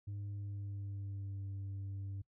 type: tone with pitch glide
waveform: sine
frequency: 101.4 to 98.12 Hz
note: G#2 to G2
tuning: -41 to +2 cents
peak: -37 dBFS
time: 0.07-2.22 s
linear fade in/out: 10 ms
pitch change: -57 cents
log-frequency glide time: 0.29-1.45 s
effects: noise-tail reverb RT60 0.1 s tail -23 dB re dry + tanh soft clip ceiling -39 dBFS